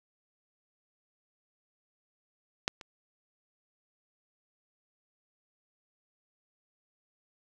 clicks, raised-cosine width 0.2 ms, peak -10 / -27 dBFS, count 2, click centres 2.679 / 2.812 s, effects none

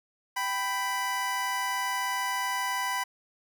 25% pulse tone pair together, 781.1 / 993 Hz, G5 / B5, -6 / +9 cents, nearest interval major third, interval 415 cents, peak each -31 / -25 dBFS, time 0.36-3.04 s, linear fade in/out 10 ms, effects none

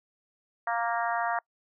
harmonic tone, 233.1 Hz, A#3, in tune, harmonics 3 / 4 / 5 / 6 / 7 / 8, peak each -30 / -32 / -34 / -36 / -37 / -38 dBFS, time 0.67-1.39 s, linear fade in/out 2 ms, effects noise-tail reverb RT60 0.1 s tail -26 dB re dry

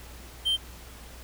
triangle tone, 3136 Hz, G7, in tune, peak -21 dBFS, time 0.45-0.57 s, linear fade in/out 20 ms, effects added 60 Hz sine -45 dBFS peak until 1.23 s + pink hiss -48 dBFS RMS until 1.23 s

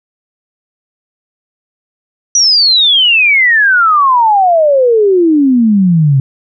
sine exponential sweep, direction down, 5920 to 130.81 Hz, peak -5 dBFS, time 2.35-6.2 s, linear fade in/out 2 ms, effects none

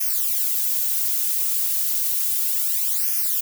violet noise with flanger, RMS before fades -22 dBFS, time 0-3.41 s, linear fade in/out 10 ms, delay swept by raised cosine 0.25 to 4.15 ms, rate 0.32 Hz, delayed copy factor -0.9, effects none

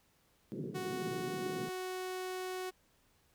pink band-pass noise, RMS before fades -42 dBFS, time 0.52-1.69 s, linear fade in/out 0 ms, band 130 to 450 Hz, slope 48 dB/octave
sawtooth tone, 370 Hz, F#4, in tune, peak -34 dBFS, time 0.74-2.71 s, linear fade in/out 20 ms
effects pink hiss -71 dBFS RMS until 3.34 s

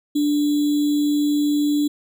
sine tone with sample-and-hold, 293.7 Hz, D4, in tune, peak -16 dBFS, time 0.15-1.88 s, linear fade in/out 10 ms, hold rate 3675 Hz, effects none

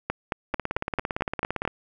two click trains, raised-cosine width 0.5 ms, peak -10 / -12 dBFS, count 8 / 21, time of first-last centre 0.1-1.652 / 0.54-1.676 s, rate 4.51 / 17.6 Hz, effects none

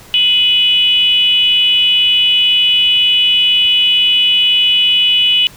sine tone with frequency modulation, 2960 Hz, F#7, in tune, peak -8 dBFS, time 0.14-5.47 s, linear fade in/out 0 ms, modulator 442 Hz, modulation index 0.58, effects pink hiss -39 dBFS RMS until 5.56 s

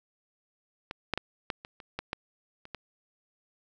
clicks, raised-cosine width 0.3 ms, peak -20 / -11 / -14 / -14 / -26 / -30 / -17 / -15 / -30 / -21 dBFS, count 10, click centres 0.911 / 1.137 / 1.176 / 1.502 / 1.649 / 1.802 / 1.99 / 2.131 / 2.654 / 2.747 s, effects none

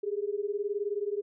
sine beating tone pair, 399.9 / 418.9 Hz, G4 / G#4, +35 / +15 cents, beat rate 19 Hz, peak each -32 / -32 dBFS, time 0.03-1.22 s, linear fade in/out 10 ms, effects none

